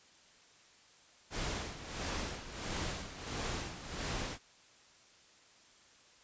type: noise with tremolo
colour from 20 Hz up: pink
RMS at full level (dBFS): -37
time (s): 1.3-4.39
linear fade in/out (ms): 50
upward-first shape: sine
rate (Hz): 1.5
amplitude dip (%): 70
effects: white hiss -62 dBFS RMS until 6.23 s + resampled to 16000 Hz